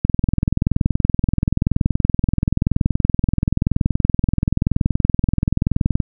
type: click train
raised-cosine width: 5 ms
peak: -3 dBFS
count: 126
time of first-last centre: 0.05-6.002 s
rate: 21 Hz
effects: none